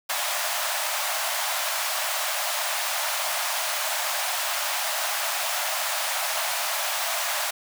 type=high-pass noise; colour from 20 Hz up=pink; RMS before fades=-27 dBFS; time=0.09-7.51 s; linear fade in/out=10 ms; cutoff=590 Hz; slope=96 dB/octave; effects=none